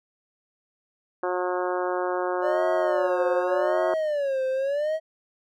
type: harmonic tone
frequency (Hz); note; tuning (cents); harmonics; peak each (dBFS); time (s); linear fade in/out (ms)
180.7; F#3; -41; 2 / 3 / 4 / 5 / 6 / 7 / 8 / 9; -28 / -29 / -32 / -34 / -34 / -37 / -38 / -41; 1.23-3.94; 2
type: tone with vibrato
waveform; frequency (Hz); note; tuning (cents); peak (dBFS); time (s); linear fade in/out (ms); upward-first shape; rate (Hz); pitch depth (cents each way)
triangle; 579; D5; -25; -21; 2.41-5; 50; sine; 0.85; 180
effects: none